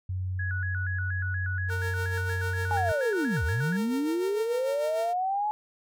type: tone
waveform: sine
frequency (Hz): 92.5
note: F#2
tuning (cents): 0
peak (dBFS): -28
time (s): 0.09-2.92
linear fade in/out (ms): 5
type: tone with vibrato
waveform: sine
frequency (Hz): 1568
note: G6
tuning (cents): 0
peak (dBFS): -32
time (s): 0.39-3.77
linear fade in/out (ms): 5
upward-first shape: square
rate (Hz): 4.2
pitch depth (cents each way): 110
type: tone with tremolo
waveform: sawtooth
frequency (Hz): 458.5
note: A#4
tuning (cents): -29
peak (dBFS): -29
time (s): 1.68-5.14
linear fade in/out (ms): 50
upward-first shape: sine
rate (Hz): 6.7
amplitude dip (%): 55
type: linear two-way sweep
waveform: sine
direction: down then up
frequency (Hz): 856 to 69.3 to 856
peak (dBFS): -25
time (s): 2.71-5.51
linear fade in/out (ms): 0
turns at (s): 3.44
effects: none